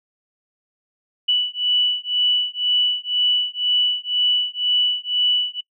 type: beating tone pair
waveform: sine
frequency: 2960 / 2962 Hz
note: F#7 / F#7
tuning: 0 / +1 cents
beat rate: 2 Hz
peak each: -20 dBFS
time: 1.28-5.61 s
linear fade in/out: 10 ms
effects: noise-tail reverb RT60 0.1 s tail -25 dB re dry